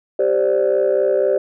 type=chord; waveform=sine; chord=G suspended fourth; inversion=none; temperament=equal; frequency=392 / 523.3 / 587.3 Hz; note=G4 / C5 / D5; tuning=0 / 0 / 0 cents; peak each=-17 dBFS; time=0.19-1.38 s; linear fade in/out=5 ms; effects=tanh soft clip ceiling -8 dBFS